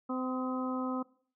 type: harmonic tone with a mistuned harmonic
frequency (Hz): 257.3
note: C4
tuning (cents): -29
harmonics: 1 / 2 / 3 / 4 / 5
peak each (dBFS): -33 / -40 / -44 / -42 / -40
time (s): 0.09-1.03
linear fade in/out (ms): 10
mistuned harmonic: 5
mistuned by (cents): -26
effects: noise-tail reverb RT60 0.5 s tail -20 dB re dry